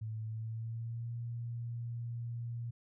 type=tone with pitch glide; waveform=sine; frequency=110 to 117.9 Hz; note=A2 to A#2; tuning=0 to +20 cents; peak=-37 dBFS; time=0.01-2.71 s; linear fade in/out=10 ms; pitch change=+120 cents; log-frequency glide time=0.26-1.14 s; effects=none